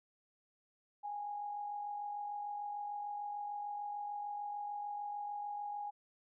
sine tone with amplitude modulation, 824 Hz, G#5, 14 cents flat, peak -37 dBFS, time 1.03-5.91 s, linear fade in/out 20 ms, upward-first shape sine, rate 46.7 Hz, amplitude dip 40%, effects none

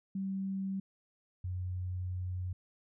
sine tone pair in turn, 193.1 / 91.13 Hz, G3 / F#2, -26 / -26 cents, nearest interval octave + minor second, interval 1300 cents, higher first, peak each -33 / -34 dBFS, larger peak first, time 0.15-0.8 / 1.44-2.53 s, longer second, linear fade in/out 5 ms, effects none

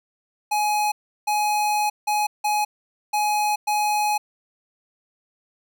square tone bursts at uneven times, 840 Hz, G#5, 19 cents sharp, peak -20 dBFS, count 6, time 0.51-0.92 / 1.27-1.9 / 2.07-2.27 / 2.44-2.65 / 3.13-3.56 / 3.67-4.18 s, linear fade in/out 10 ms, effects none

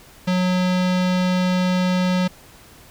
square tone with low-pass filter, 182.5 Hz, F#3, 24 cents flat, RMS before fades -19 dBFS, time 0.27-2.28 s, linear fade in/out 10 ms, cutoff 4500 Hz, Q 1.3, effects pink hiss -47 dBFS RMS until 2.9 s

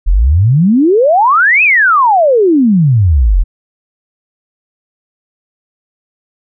sine exponential two-way sweep, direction up then down, 37.75 to 2616 to 37.75 Hz, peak -5 dBFS, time 0.06-3.44 s, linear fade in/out 20 ms, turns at 1.63 s, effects none

